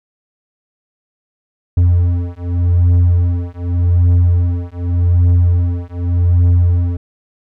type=beating tone pair; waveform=triangle; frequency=87.3 / 88.15 Hz; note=F2 / F2; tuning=0 / +17 cents; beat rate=0.85 Hz; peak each=-11 dBFS; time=1.77-6.97 s; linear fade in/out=5 ms; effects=none